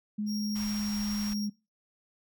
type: tone with pitch glide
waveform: sine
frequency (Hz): 210 to 207.9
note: G#3 to G#3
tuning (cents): +19 to +2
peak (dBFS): -29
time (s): 0.18-1.5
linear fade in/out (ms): 10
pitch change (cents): -17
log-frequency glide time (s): 0.6-0.98
type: tone with tremolo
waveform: 45% pulse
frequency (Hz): 5588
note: F8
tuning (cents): 0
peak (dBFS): -37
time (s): 0.26-1.49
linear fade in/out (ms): 50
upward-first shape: triangle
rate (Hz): 12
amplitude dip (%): 25
type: band-stop noise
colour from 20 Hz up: pink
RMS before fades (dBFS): -43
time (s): 0.55-1.34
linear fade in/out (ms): 10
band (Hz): 130 to 740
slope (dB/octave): 24
effects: noise-tail reverb RT60 0.3 s tail -24 dB re dry